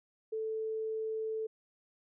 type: tone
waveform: sine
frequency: 440 Hz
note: A4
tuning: in tune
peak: -33 dBFS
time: 0.32-1.47 s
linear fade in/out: 10 ms
effects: none